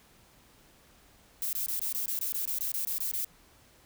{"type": "noise bursts", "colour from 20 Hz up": "violet", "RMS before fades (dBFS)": -32, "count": 14, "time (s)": [1.42, 3.246], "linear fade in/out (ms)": 0, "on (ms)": 110, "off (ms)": 22, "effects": ["pink hiss -60 dBFS RMS until 3.85 s"]}